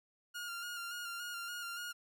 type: tone with vibrato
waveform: sawtooth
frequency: 1411 Hz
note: F6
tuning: 17 cents sharp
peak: -37 dBFS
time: 0.34-1.93 s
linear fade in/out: 20 ms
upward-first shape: square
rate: 3.5 Hz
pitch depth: 27 cents each way
effects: none